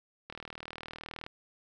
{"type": "click train", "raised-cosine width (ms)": 0.3, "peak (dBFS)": -25, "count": 39, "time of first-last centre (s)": [0.3, 1.264], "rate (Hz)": 39.4, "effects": []}